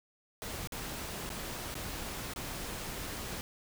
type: noise with dropouts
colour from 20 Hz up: pink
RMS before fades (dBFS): -40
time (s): 0.42-3.41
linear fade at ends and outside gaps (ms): 0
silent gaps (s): 0.673-0.722 / 1.292-1.302 / 1.742-1.753 / 2.336-2.361
effects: none